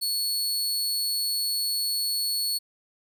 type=tone; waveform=sawtooth; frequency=4400 Hz; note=C#8; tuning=14 cents flat; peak=-22 dBFS; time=0.01-2.59 s; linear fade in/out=20 ms; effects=none